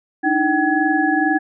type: tone cluster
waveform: sine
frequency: 297.6 / 319.7 / 767 / 1685 Hz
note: D4 / D#4 / G5 / G#6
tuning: +23 / +47 / -38 / +25 cents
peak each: -20 dBFS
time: 0.23-1.39 s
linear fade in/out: 20 ms
effects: none